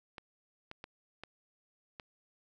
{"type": "clicks", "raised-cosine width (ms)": 0.3, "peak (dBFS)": -28, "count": 5, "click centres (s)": [0.182, 0.714, 0.841, 1.236, 1.998], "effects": []}